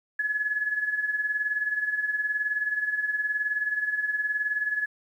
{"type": "tone with tremolo", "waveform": "sine", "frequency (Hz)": 1700, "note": "G#6", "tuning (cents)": 40, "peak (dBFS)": -22, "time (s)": [0.19, 4.86], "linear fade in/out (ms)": 5, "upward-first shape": "sine", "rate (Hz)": 19, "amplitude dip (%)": 65, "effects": ["10-bit"]}